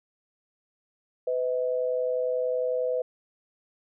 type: tone pair together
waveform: sine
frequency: 504 / 635 Hz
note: B4 / D#5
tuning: +35 / +35 cents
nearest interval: major third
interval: 400 cents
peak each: -25 / -31 dBFS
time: 1.27-3.02 s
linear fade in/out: 5 ms
effects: none